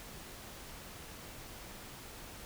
silence, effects pink hiss -49 dBFS RMS until 2.45 s

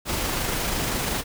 pink noise with amplitude modulation, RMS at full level -25 dBFS, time 0.05-1.24 s, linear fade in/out 50 ms, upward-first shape sine, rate 25.5 Hz, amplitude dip 25%, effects none

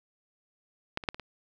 clicks, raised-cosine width 0.3 ms, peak -14 / -25 / -10 / -27 / -25 dBFS, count 5, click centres 0.974 / 1.038 / 1.088 / 1.145 / 1.197 s, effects none

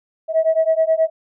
sine beating tone pair, 639 / 648.4 Hz, D#5 / E5, +46 / -29 cents, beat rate 9.4 Hz, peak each -16 dBFS, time 0.28-1.1 s, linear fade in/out 50 ms, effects tanh soft clip ceiling -7 dBFS

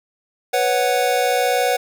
square chord, B suspended second, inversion none, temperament equal, 493.9 / 554.4 / 740 Hz, B4 / C#5 / F#5, 0 / 0 / 0 cents, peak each -21 / -23 / -20 dBFS, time 0.53-1.77 s, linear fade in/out 10 ms, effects 9-bit

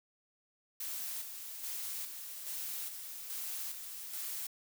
blue noise with tremolo, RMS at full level -40 dBFS, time 0.8-4.47 s, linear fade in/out 5 ms, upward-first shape square, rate 1.2 Hz, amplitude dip 45%, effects none

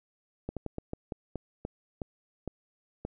slowing click train, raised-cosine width 2 ms, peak -21 dBFS, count 11, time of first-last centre 0.49-3.05 s, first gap 77 ms, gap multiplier 1.25, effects none

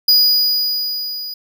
square tone with level ramp, 4920 Hz, D#8, 20 cents flat, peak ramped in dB -8 to -26 dBFS, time 0.08-1.34 s, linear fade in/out 5 ms, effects none

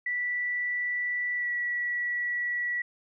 sine tone with pitch glide, 1964 to 1941.4 Hz, B6 to B6, -10 to -30 cents, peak -27 dBFS, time 0.06-2.82 s, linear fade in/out 5 ms, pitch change -20 cents, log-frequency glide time 1.36-1.49 s, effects none

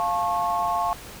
sine chord, F augmented, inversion none, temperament just, 698.5 / 873.1 / 1091.3 Hz, F5 / A5 / C#6, 0 / -14 / -27 cents, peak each -25 / -26 / -25 dBFS, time 0-0.93 s, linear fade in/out 0 ms, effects tanh soft clip ceiling -12 dBFS + pink hiss -41 dBFS RMS until 1.2 s

